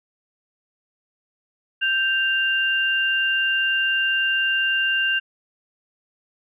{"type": "tone pair together", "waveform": "sine", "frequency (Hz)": [1566, 2790], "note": ["G6", "F7"], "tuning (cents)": [-2, -2], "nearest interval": "minor seventh", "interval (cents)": 1000, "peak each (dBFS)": -21, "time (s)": [1.81, 5.2], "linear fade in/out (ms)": 20, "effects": []}